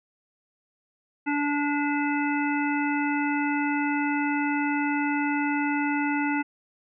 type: harmonic tone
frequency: 290 Hz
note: D4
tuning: 22 cents flat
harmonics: 1 / 3 / 5 / 7 / 9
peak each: -25 / -30 / -32 / -33 / -35 dBFS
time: 1.26-6.43 s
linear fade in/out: 20 ms
effects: none